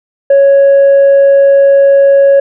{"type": "tone with tanh clipping", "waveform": "sine", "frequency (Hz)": 554.4, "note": "C#5", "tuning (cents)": 0, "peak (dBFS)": -3, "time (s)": [0.3, 2.4], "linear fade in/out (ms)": 5, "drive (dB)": 1, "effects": []}